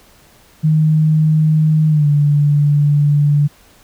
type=tone with pitch glide; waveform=sine; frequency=155.56 to 145.98 Hz; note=D#3 to D3; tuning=0 to -10 cents; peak=-9 dBFS; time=0.63-3.48 s; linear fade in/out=20 ms; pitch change=-110 cents; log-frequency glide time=1.89-2.07 s; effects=pink hiss -48 dBFS RMS until 3.83 s